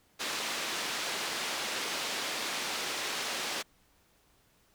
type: band-pass noise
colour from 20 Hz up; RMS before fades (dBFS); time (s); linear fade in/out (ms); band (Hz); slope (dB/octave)
white; -35; 0.19-3.63; 20; 240 to 4700; 12
effects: pink hiss -67 dBFS RMS until 4.74 s